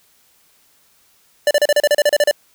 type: tone bursts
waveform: square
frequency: 587.3 Hz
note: D5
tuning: in tune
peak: -11 dBFS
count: 12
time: 1.47-2.312 s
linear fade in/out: 2 ms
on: 39 ms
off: 34 ms
effects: white hiss -56 dBFS RMS until 2.54 s